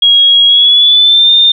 sine tone with pitch glide, 3299 to 3618 Hz, G#7 to A7, -12 to +48 cents, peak -3 dBFS, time 0.02-1.52 s, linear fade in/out 5 ms, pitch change +160 cents, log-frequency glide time 0.46-1.31 s, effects none

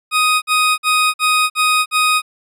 20% pulse tone bursts, 1249 Hz, D#6, 6 cents sharp, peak -7 dBFS, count 6, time 0.11-2.22 s, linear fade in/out 50 ms, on 310 ms, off 50 ms, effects resampled to 32000 Hz

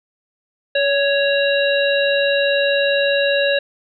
harmonic tone with a mistuned harmonic, 554.4 Hz, C#5, in tune, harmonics 1 / 3 / 5 / 7, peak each -16 / -21 / -23 / -24 dBFS, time 0.75-3.59 s, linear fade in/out 5 ms, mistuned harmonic 1, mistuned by +26 cents, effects none

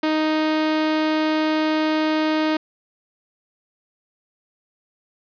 sawtooth tone, 311.1 Hz, D#4, in tune, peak -14 dBFS, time 0.03-2.57 s, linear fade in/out 5 ms, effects resampled to 11025 Hz + 9-bit

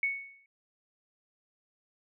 sine tone with exponential decay, 2217 Hz, C#7, in tune, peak -24 dBFS, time 0.03-0.46 s, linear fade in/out 2 ms, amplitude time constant 92 ms, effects none

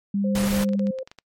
sine tone, 200 Hz, G3, 35 cents sharp, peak -20 dBFS, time 0.14-0.91 s, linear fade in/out 5 ms
sine tone bursts, 523.3 Hz, C5, in tune, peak -28 dBFS, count 3, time 0.24-1.032 s, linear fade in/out 5 ms, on 240 ms, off 36 ms
pink noise, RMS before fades -29 dBFS, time 0.35-0.64 s, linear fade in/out 2 ms
clicks, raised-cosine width 0.2 ms, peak -25 dBFS, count 11, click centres 0.475 / 0.566 / 0.645 / 0.69 / 0.734 / 0.794 / 0.87 / 0.987 / 1.075 / 1.115 / 1.187 s
effects noise-tail reverb RT60 0.1 s tail -26 dB re dry + MP3 64 kbps

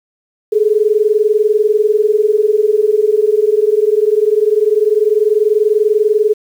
sine tone pair together, 415.3 / 435.5 Hz, G#4 / A4, 0 / -18 cents, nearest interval minor second, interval 82 cents, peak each -12 dBFS, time 0.52-6.34 s, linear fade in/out 10 ms, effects 7-bit

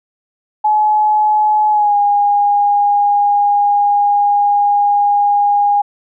sine tone with pitch glide, 850 to 817.3 Hz, G#5 to G#5, +40 to -28 cents, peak -9 dBFS, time 0.64-5.82 s, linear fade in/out 10 ms, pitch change -68 cents, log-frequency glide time 1.7-1.96 s, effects none

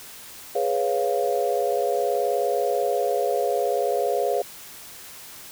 sine chord, C# dominant seventh, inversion second, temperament equal, 415.3 / 493.9 / 554.4 / 698.5 Hz, G#4 / B4 / C#5 / E#5, 0 / 0 / 0 / 0 cents, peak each -26 dBFS, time 0.55-4.42 s, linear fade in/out 5 ms, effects white hiss -42 dBFS RMS until 5.51 s

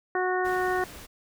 harmonic tone, 367.4 Hz, F#4, 12 cents flat, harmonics 1 / 2 / 3 / 4 / 5, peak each -27 / -29 / -33 / -33 / -33 dBFS, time 0.15-0.84 s, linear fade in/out 2 ms
pink noise, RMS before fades -44 dBFS, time 0.44-1.07 s, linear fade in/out 20 ms
effects none

